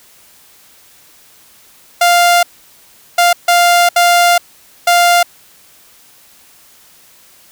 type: tone bursts at uneven times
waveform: sawtooth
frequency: 698.5 Hz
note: F5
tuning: in tune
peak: -3 dBFS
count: 5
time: 2.01-2.43 / 3.18-3.33 / 3.48-3.89 / 3.96-4.38 / 4.87-5.23 s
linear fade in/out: 5 ms
effects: white hiss -45 dBFS RMS until 7.51 s